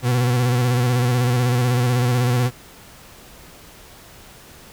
40% pulse tone with vibrato, 123.47 Hz, B2, in tune, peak -15 dBFS, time 0.02-2.51 s, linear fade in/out 50 ms, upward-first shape square, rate 16 Hz, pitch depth 42 cents each way, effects pink hiss -44 dBFS RMS until 4.72 s

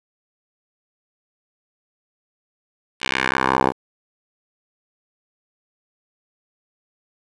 10% pulse tone with band-pass filter sweep, 65.5 Hz, C2, 2 cents sharp, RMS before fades -20 dBFS, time 3-3.73 s, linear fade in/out 50 ms, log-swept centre 3000 to 670 Hz, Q 1.7, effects resampled to 22050 Hz + 7-bit

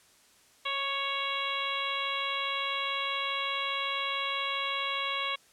harmonic tone with a mistuned harmonic, 554.4 Hz, C#5, in tune, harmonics 1 / 2 / 3 / 4 / 5 / 6 / 7, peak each -42 / -34 / -43 / -36 / -37 / -36 / -40 dBFS, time 0.65-5.36 s, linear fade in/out 10 ms, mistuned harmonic 1, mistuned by -15 cents, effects white hiss -61 dBFS RMS until 5.52 s + low-pass 10000 Hz 12 dB/octave

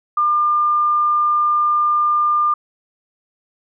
sine tone, 1200 Hz, D6, 37 cents sharp, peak -13 dBFS, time 0.17-2.54 s, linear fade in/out 5 ms, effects none

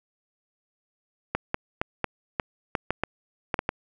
clicks, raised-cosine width 0.5 ms, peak -9 dBFS, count 11, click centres 1.35 / 1.544 / 1.815 / 2.043 / 2.398 / 2.752 / 2.906 / 3.036 / 3.542 / 3.591 / 3.691 s, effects none

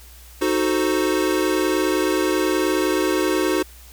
square chord, D# diminished seventh, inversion none, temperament equal, 311.1 / 370 / 440 / 523.3 Hz, D#4 / F#4 / A4 / C5, 0 / 0 / 0 / 0 cents, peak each -23 / -22 / -28 / -28 dBFS, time 0.41-3.63 s, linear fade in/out 10 ms, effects added 60 Hz sine -43 dBFS peak until 3.92 s + white hiss -47 dBFS RMS until 3.92 s

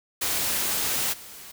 white noise with level steps, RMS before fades -26 / -43 dBFS, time 0.21-1.52 s, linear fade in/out 10 ms, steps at 1.12 s, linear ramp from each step 20 ms, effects none

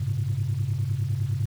sine tone cluster, 98.7 / 108.5 / 134.8 Hz, G2 / A2 / C#3, +12 / -24 / -48 cents, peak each -27 dBFS, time 0-1.46 s, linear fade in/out 10 ms, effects tanh soft clip ceiling -17 dBFS + 8-bit

